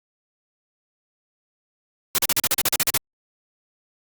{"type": "noise bursts", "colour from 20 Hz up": "white", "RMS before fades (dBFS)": -19, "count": 12, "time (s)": [2.15, 2.974], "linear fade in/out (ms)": 0, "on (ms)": 32, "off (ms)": 40, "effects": ["Opus 48 kbps"]}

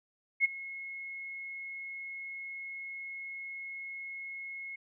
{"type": "tone with ADSR envelope", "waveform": "sine", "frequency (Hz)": 2171, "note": "C#7", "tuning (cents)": -37, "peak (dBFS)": -20, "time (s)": [0.4, 4.76], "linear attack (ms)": 45, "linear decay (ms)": 18, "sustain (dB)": -19, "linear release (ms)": 9, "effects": []}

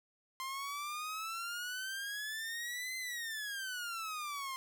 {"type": "exponential two-way sweep", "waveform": "sawtooth", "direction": "up then down", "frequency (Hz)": [1046.5, 2068, 1046.5], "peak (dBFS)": -35, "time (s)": [0.4, 4.56], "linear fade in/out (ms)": 0, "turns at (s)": 2.97, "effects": []}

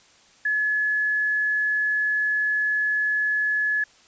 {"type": "tone", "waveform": "sine", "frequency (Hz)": 1706, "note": "G#6", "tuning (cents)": 46, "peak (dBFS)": -20, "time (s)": [0.45, 3.84], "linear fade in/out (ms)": 5, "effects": ["white hiss -55 dBFS RMS until 4.07 s", "resampled to 16000 Hz"]}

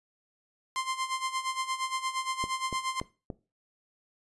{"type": "tone with tremolo", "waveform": "sawtooth", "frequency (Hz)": 1046.5, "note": "C6", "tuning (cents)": 0, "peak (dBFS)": -24, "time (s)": [0.76, 3], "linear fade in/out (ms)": 0, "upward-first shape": "sine", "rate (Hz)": 8.6, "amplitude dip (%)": 75}
{"type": "click train", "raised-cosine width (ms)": 2, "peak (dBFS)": -22, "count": 4, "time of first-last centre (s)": [2.44, 3.302], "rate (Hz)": 3.48}
{"effects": ["noise-tail reverb RT60 0.3 s tail -19 dB re dry", "resampled to 24000 Hz"]}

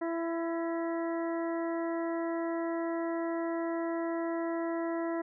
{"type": "harmonic tone with a mistuned harmonic", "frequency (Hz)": 333.6, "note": "E4", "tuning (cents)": 21, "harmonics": [1, 2, 3, 4, 5, 6], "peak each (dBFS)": [-32, -36, -42, -46, -49, -47], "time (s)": [0.01, 5.22], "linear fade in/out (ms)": 10, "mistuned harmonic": 6, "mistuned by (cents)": -49, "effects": []}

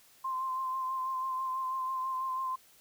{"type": "tone with vibrato", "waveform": "sine", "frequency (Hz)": 1044, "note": "C6", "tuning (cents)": -4, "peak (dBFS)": -31, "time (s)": [0.24, 2.56], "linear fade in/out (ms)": 10, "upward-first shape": "sine", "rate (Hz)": 6.1, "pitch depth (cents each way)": 25, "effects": ["white hiss -61 dBFS RMS until 2.8 s"]}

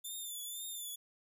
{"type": "tone with vibrato", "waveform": "5% pulse", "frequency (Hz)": 3539, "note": "A7", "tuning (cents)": 9, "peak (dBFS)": -34, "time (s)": [0.04, 0.96], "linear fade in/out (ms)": 10, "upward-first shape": "triangle", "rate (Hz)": 2, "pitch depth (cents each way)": 75, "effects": []}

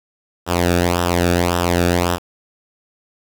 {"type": "tone with flanger", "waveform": "sawtooth", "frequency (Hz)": 87.4, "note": "F2", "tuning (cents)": 2, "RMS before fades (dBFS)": -17, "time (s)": [0.46, 2.19], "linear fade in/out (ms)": 50, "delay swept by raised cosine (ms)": [0.45, 0.99], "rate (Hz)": 1.8, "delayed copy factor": -0.75, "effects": ["7-bit"]}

